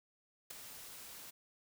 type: noise with ADSR envelope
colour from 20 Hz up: white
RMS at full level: -41 dBFS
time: 0.5-1.31 s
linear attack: 10 ms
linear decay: 4 ms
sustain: -10 dB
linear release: 15 ms
effects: none